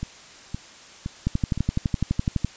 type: two click trains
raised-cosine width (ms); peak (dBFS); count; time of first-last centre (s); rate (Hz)
5; -16 / -9; 4 / 15; 0.03-1.576 / 1.27-2.446; 1.94 / 11.9
effects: white hiss -46 dBFS RMS until 2.56 s + resampled to 16000 Hz